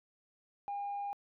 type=tone; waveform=sine; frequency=808 Hz; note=G#5; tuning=48 cents flat; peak=-34 dBFS; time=0.68-1.13 s; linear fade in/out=0 ms; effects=tanh soft clip ceiling -33 dBFS